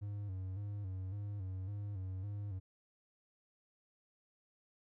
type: tone with vibrato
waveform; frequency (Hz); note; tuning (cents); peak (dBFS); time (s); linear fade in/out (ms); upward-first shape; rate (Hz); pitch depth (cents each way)
triangle; 98; G2; 0; -37; 0.01-2.6; 20; square; 1.8; 75
effects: none